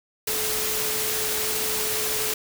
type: tone in noise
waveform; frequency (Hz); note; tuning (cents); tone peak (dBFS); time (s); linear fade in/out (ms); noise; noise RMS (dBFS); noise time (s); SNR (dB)
sine; 431.9; A4; -32; -33; 0.27-2.34; 5; white; -26; 0.27-2.34; -10
effects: none